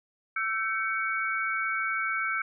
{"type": "tone cluster", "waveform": "sine", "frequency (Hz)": [1331, 1547, 2242], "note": ["E6", "G6", "C#7"], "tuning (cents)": [16, -23, 19], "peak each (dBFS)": -31, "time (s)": [0.36, 2.42], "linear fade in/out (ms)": 5, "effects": []}